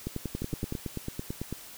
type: two click trains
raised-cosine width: 3 ms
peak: -20 / -19 dBFS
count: 11 / 8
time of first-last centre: 0.42-1.526 / 0.07-0.724 s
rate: 9.04 / 10.7 Hz
effects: white hiss -47 dBFS RMS until 1.77 s